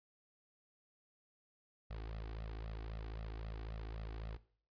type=tone with flanger; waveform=sawtooth; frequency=54.6 Hz; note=A1; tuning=13 cents flat; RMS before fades=-45 dBFS; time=1.9-4.37 s; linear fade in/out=10 ms; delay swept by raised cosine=1.5 to 2.7 ms; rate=3.8 Hz; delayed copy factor=+1; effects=noise-tail reverb RT60 0.5 s tail -18 dB re dry + resampled to 11025 Hz